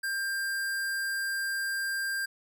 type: tone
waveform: square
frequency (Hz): 1591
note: G6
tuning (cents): +25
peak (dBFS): -30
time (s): 0.03-2.26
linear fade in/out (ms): 10
effects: none